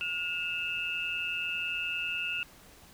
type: tone cluster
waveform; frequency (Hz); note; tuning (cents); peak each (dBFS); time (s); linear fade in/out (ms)
sine; 1431 / 2621 / 2791; F6 / E7 / F7; +42 / -11 / -2; -40 / -33 / -35; 0.01-2.43; 0
effects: pink hiss -55 dBFS RMS until 2.93 s